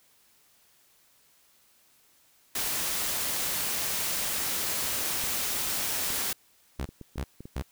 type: noise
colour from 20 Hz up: white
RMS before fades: -30 dBFS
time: 2.55-6.33 s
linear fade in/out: 5 ms
type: clicks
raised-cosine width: 3 ms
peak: -29 dBFS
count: 8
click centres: 5.239 / 6.104 / 6.8 / 6.89 / 7.013 / 7.158 / 7.406 / 7.455 s
type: tone bursts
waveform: sawtooth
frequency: 65.9 Hz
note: C2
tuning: 13 cents sharp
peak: -26 dBFS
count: 3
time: 6.79-7.622 s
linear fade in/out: 0 ms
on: 64 ms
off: 320 ms
effects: white hiss -63 dBFS RMS until 7.71 s